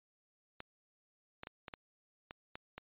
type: clicks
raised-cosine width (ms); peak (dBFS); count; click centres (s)
0.3; -28; 8; 0.604 / 1.434 / 1.471 / 1.682 / 1.738 / 2.309 / 2.555 / 2.78
effects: resampled to 8000 Hz